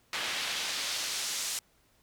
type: noise with band-pass filter sweep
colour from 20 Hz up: pink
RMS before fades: -34 dBFS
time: 0.13-1.59 s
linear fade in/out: 2 ms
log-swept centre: 2600 to 7000 Hz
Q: 0.98
effects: pink hiss -67 dBFS RMS until 2.02 s